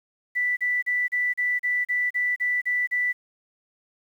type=tone bursts; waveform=sine; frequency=1975.5 Hz; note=B6; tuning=in tune; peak=-21 dBFS; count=11; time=0.35-3.13 s; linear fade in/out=20 ms; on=220 ms; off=36 ms; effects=9-bit